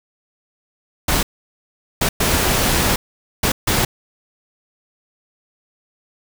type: noise bursts at uneven times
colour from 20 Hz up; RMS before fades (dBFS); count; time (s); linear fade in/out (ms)
pink; -17; 5; 1.08-1.23 / 2.01-2.09 / 2.2-2.96 / 3.43-3.52 / 3.67-3.85; 5
effects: none